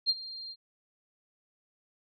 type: tone with ADSR envelope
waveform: sine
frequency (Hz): 4193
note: C8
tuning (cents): +3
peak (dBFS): -21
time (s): 0.06-0.56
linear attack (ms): 36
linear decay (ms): 38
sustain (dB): -18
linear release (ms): 51
effects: none